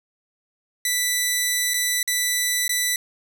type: tone with dropouts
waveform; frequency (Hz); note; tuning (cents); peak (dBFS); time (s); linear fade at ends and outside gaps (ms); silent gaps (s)
10% pulse; 1980; B6; +4; -11; 0.85-2.96; 2; 1.737-1.741 / 2.03-2.076 / 2.68-2.693
effects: none